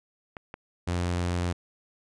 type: clicks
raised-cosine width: 0.5 ms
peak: -23 dBFS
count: 2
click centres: 0.368 / 0.541 s
type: tone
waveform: sawtooth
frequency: 88 Hz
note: F2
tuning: 14 cents sharp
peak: -22 dBFS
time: 0.87-1.53 s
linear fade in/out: 10 ms
effects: resampled to 22050 Hz